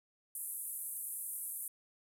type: band-pass noise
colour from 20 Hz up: white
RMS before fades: -42 dBFS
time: 0.35-1.68 s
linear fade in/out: 2 ms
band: 9100 to 13000 Hz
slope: 48 dB/octave
effects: none